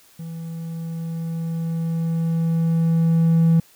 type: tone with level ramp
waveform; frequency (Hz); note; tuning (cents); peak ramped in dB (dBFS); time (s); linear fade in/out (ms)
triangle; 164.81; E3; 0; -28 to -9; 0.19-3.6; 5
effects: tanh soft clip ceiling -7 dBFS + white hiss -53 dBFS RMS until 3.75 s